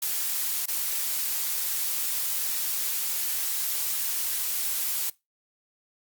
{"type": "noise with dropouts", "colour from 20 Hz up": "blue", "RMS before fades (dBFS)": -28, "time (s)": [0.02, 5.1], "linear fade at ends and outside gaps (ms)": 5, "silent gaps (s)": [0.658, 0.681], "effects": ["noise-tail reverb RT60 0.2 s tail -20 dB re dry", "Opus 48 kbps"]}